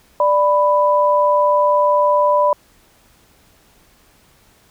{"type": "tone pair together", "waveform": "sine", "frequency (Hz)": [590, 991.4], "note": ["D5", "B5"], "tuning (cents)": [8, 6], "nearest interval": "major sixth", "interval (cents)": 898, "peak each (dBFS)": [-14, -14], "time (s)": [0.2, 2.53], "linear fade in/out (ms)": 2, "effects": ["pink hiss -53 dBFS RMS until 4.7 s"]}